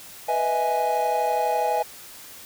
triangle chord, E major seventh, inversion second, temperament equal with one note detuned, 493.9 / 627.3 / 659.3 / 830.6 Hz, B4 / D#5 / E5 / G#5, 0 / +14 / 0 / 0 cents, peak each -26 / -27 / -26 / -21 dBFS, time 0.28-1.83 s, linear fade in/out 10 ms, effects white hiss -43 dBFS RMS until 2.45 s

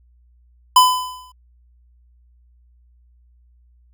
square tone with exponential decay, 1007 Hz, B5, 33 cents sharp, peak -6 dBFS, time 0.76-1.32 s, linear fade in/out 5 ms, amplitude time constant 120 ms, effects added 60 Hz sine -51 dBFS peak until 3.93 s

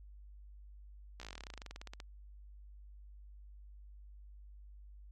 slowing click train, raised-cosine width 0.2 ms, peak -29 dBFS, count 24, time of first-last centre 1.2-2.002 s, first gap 15 ms, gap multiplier 1.07, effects added 50 Hz sine -51 dBFS peak until 5.11 s + MP3 64 kbps

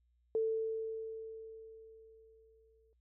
sine tone with exponential decay, 444.6 Hz, A4, 18 cents sharp, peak -28 dBFS, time 0.35-2.93 s, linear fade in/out 1 ms, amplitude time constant 560 ms, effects noise-tail reverb RT60 0.1 s tail -24 dB re dry + added 60 Hz sine -70 dBFS peak until 3 s

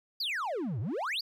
triangle exponential two-way sweep, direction down then up, 4978 to 96.7 to 4978 Hz, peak -29 dBFS, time 0.2-1.21 s, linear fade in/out 5 ms, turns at 0.8 s, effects none

